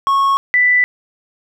triangle / sine tone pair in turn, 1099 / 1983.2 Hz, C#6 / B6, -15 / +7 cents, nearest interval minor seventh, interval 1022 cents, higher second, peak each -9 dBFS, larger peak neither, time 0.07-0.37 / 0.54-0.84 s, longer neither, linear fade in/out 0 ms, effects none

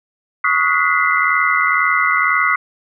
sine tone cluster, 1118 / 1268 / 1447 / 1988 / 2070 Hz, C#6 / D#6 / F#6 / B6 / C7, +14 / +32 / -39 / +11 / -19 cents, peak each -19 dBFS, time 0.44-2.56 s, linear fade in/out 5 ms, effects none

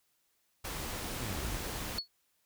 pink noise, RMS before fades -39 dBFS, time 0.64-1.99 s, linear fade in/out 10 ms
sawtooth exponential sweep, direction down, 140.8 to 36 Hz, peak -33 dBFS, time 1.18-1.61 s, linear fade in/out 50 ms
sine tone with exponential decay, 4386 Hz, C#8, 19 cents flat, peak -28 dBFS, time 1.98-2.08 s, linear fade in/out 5 ms, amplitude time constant 20 ms
effects white hiss -75 dBFS RMS until 2.45 s

